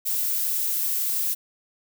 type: noise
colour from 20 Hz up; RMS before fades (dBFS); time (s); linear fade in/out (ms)
violet; -25; 0.05-1.35; 20
effects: none